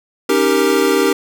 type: chord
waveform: square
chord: Eb dominant seventh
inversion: third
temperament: equal with one note detuned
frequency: 277.2 / 311.1 / 393.4 / 466.2 Hz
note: Db4 / Eb4 / G4 / Bb4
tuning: 0 / 0 / +6 / 0 cents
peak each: -20 / -20 / -16 / -18 dBFS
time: 0.29-1.13 s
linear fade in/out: 5 ms
effects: none